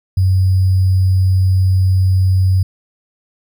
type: tone with sample-and-hold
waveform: sine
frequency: 93.7 Hz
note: F#2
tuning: 22 cents sharp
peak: -9 dBFS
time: 0.17-2.63 s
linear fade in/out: 5 ms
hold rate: 4900 Hz
effects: none